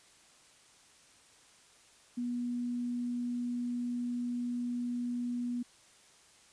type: tone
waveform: sine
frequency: 242.7 Hz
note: B3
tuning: 30 cents flat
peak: -32 dBFS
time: 2.17-5.63 s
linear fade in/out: 10 ms
effects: white hiss -61 dBFS RMS until 6.52 s + resampled to 22050 Hz